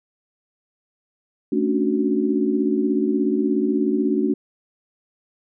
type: chord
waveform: sine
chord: D major seventh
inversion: second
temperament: equal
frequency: 220 / 277.2 / 293.7 / 370 Hz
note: A3 / C#4 / D4 / F#4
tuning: 0 / 0 / 0 / 0 cents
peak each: -23 dBFS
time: 1.52-4.34 s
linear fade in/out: 5 ms
effects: none